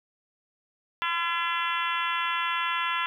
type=harmonic tone; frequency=339.6 Hz; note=F4; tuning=48 cents flat; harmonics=3 / 4 / 5 / 6 / 7 / 8 / 9 / 10; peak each=-30 / -31 / -34 / -35 / -39 / -34 / -38 / -38 dBFS; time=1.02-3.06 s; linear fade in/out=0 ms; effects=10-bit